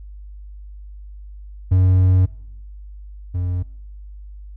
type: tone pair in turn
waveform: triangle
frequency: 92.5 / 89.66 Hz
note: F#2 / F2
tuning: 0 / +46 cents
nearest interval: minor second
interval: 54 cents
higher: first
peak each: -9 / -17 dBFS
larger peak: first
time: 1.71-2.26 / 3.34-3.63 s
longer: first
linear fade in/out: 10 ms
effects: noise-tail reverb RT60 0.8 s tail -22 dB re dry + added 50 Hz sine -34 dBFS peak until 4.56 s